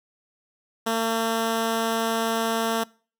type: tone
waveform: 10% pulse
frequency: 226.4 Hz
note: A3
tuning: 50 cents sharp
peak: -14 dBFS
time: 0.86-2.84 s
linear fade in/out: 10 ms
effects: noise-tail reverb RT60 0.4 s tail -23 dB re dry